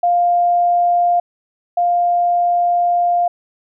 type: tone pair in turn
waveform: sine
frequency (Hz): 701 / 701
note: F5 / F5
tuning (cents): +6 / +6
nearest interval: unison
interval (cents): 0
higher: neither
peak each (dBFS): -11 / -12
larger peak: first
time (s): 0.03-1.2 / 1.77-3.28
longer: second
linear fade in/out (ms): 5
effects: none